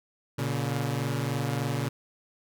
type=tone pair together; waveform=sawtooth; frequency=118.3 / 141.7 Hz; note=A#2 / C#3; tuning=+26 / +38 cents; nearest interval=minor third; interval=312 cents; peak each=-26 dBFS; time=0.38-1.89 s; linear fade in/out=10 ms; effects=none